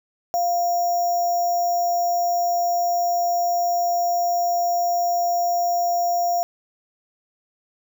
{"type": "tone with sample-and-hold", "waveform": "sine", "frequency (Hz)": 698.5, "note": "F5", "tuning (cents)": 0, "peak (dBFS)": -18, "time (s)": [0.34, 6.43], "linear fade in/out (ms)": 0, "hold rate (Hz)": 6300, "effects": []}